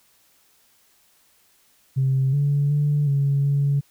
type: tone with pitch steps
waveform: sine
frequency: 133.3 / 143.1 / 146.5 / 140 / 141.4 Hz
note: C3 / D3 / D3 / C#3 / C#3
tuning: +33 / -45 / -4 / +18 / +35 cents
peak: -16 dBFS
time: 1.96-3.81 s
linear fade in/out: 20 ms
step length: 370 ms
effects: tanh soft clip ceiling -13 dBFS + white hiss -60 dBFS RMS until 3.9 s